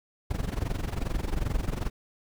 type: noise with amplitude modulation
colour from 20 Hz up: brown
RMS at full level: -26 dBFS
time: 0.3-1.9 s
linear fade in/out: 10 ms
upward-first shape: sine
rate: 22.5 Hz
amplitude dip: 85%
effects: none